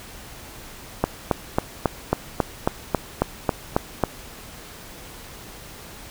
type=click train; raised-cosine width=1 ms; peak=-3 dBFS; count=12; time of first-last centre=1.04-4.037 s; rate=3.67 Hz; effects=pink hiss -41 dBFS RMS until 6.1 s